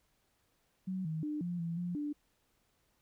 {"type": "tone with pitch steps", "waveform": "sine", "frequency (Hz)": [187.2, 158.3, 299.9, 175.2, 167.6, 176.1, 294], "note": ["F#3", "D#3", "D4", "F3", "E3", "F3", "D4"], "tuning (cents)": [20, 30, 36, 6, 29, 15, 2], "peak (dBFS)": -34, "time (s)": [0.87, 2.13], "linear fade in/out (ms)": 10, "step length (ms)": 180, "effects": ["pink hiss -75 dBFS RMS until 3.01 s"]}